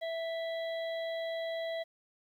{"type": "harmonic tone", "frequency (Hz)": 659, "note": "E5", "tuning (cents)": -1, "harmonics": [1, 3, 5, 6], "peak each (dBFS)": [-34, -44, -48, -50], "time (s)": [0.01, 1.84], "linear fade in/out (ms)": 20, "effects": ["11-bit"]}